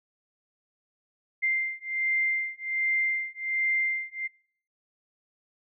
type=beating tone pair; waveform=sine; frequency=2093 / 2094.3 Hz; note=C7 / C7; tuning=0 / +1 cents; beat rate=1.3 Hz; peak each=-28 dBFS; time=1.42-4.28 s; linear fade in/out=20 ms; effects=noise-tail reverb RT60 0.6 s tail -26 dB re dry